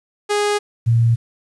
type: tone pair in turn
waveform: sawtooth / sine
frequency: 413.5 / 116.03 Hz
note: G#4 / A#2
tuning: -8 / -8 cents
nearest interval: octave + minor seventh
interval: 2200 cents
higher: first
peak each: -12 / -11 dBFS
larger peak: second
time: 0.29-0.59 / 0.86-1.16 s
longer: neither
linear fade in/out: 20 ms
effects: resampled to 24000 Hz + 8-bit